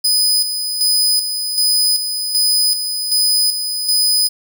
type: tone with tremolo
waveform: sawtooth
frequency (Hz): 4997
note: D#8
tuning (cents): +7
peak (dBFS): -9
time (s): 0.04-4.29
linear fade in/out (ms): 10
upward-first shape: square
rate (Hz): 1.3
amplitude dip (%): 55
effects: none